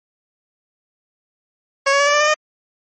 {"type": "tone with pitch steps", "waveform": "15% pulse", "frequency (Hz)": [551, 560.6, 570.4, 580.4, 590.5, 600.9, 611.4], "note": ["C#5", "C#5", "C#5", "D5", "D5", "D5", "D#5"], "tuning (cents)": [-11, 19, 49, -21, 9, 40, -30], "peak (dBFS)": -6, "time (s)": [1.86, 2.343], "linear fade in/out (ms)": 10, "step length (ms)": 69, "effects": ["MP3 32 kbps"]}